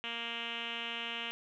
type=tone with low-pass filter; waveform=5% pulse; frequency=233.1 Hz; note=A#3; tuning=in tune; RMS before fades=-39 dBFS; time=0.04-1.31 s; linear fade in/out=0 ms; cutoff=3000 Hz; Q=6; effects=none